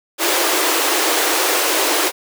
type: high-pass noise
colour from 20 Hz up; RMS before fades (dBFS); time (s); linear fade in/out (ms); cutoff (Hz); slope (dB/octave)
pink; -17; 0.18-2.12; 50; 300; 96
effects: none